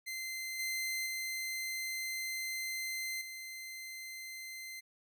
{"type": "tone with level steps", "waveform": "sawtooth", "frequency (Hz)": 2074, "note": "C7", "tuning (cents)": -16, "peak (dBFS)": [-35, -31, -33, -40], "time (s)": [0.06, 4.81], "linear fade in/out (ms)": 20, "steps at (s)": [0.59, 1.06, 3.21], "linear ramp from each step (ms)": 5, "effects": []}